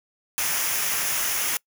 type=noise with comb filter; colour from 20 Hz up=white; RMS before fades=-25 dBFS; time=0.38-1.57 s; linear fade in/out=0 ms; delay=0.24 ms; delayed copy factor=-0.55; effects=noise-tail reverb RT60 0.1 s tail -25 dB re dry